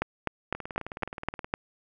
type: two click trains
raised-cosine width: 0.5 ms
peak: -21 / -11 dBFS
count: 18 / 7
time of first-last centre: 0.55-1.445 / 0.02-1.539 s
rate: 19 / 3.95 Hz
effects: none